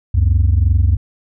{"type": "tone pair together", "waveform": "sine", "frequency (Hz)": [69.53, 92.2], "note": ["C#2", "F#2"], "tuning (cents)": [6, -6], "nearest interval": "perfect fourth", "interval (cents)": 488, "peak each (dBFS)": -11, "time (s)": [0.14, 0.97], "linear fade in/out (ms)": 10, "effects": ["tanh soft clip ceiling -6 dBFS"]}